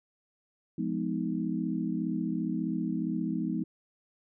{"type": "chord", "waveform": "sine", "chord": "F half-diminished seventh", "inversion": "none", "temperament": "just", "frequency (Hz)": [174.61, 209.5, 251.4, 314.3], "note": ["F3", "Ab3", "Cb4", "Eb4"], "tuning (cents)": [0, 15, 31, 18], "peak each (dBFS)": -34, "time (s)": [0.78, 3.64], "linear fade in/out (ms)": 5, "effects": []}